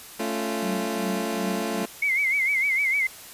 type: chord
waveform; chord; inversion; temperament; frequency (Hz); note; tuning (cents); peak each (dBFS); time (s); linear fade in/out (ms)
20% pulse; A augmented; none; equal with one note detuned; 220 / 277.2 / 346.6; A3 / C#4 / E#4; 0 / 0 / -13; -24 / -28 / -26; 0.19-1.86; 10
type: tone with tremolo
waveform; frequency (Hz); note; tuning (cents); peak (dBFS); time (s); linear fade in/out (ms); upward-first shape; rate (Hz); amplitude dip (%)
sine; 190.6; G3; -48; -26; 0.62-1.84; 10; triangle; 2.6; 100
type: tone with vibrato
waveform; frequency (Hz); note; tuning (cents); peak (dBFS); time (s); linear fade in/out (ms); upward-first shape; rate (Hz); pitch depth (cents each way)
sine; 2174; C#7; -34; -20; 2.02-3.07; 5; sine; 6.6; 99
effects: white hiss -43 dBFS RMS until 3.33 s + resampled to 32000 Hz